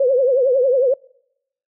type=tone with vibrato; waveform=sine; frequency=519 Hz; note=C5; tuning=14 cents flat; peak=-12 dBFS; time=0-0.94 s; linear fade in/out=5 ms; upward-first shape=triangle; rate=11 Hz; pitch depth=150 cents each way; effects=noise-tail reverb RT60 0.8 s tail -26 dB re dry